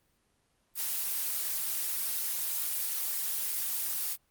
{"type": "noise", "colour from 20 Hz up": "blue", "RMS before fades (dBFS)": -32, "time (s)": [0.75, 4.17], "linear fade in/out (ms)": 50, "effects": ["pink hiss -72 dBFS RMS until 4.3 s", "Opus 24 kbps"]}